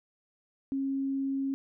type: tone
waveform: sine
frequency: 271.7 Hz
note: C#4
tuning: 35 cents flat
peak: -28 dBFS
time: 0.72-1.54 s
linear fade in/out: 0 ms
effects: none